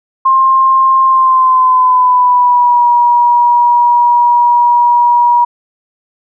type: tone with pitch glide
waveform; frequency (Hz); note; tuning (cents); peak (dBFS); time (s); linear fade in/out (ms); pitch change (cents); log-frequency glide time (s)
sine; 1059 to 960; C6 to B5; +21 to -49; -5; 0.25-5.45; 10; -170; 1.04-2.87
effects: none